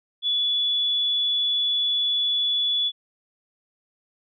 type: tone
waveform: sine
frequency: 3427 Hz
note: A7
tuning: 46 cents flat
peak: -20 dBFS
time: 0.22-2.92 s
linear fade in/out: 50 ms
effects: none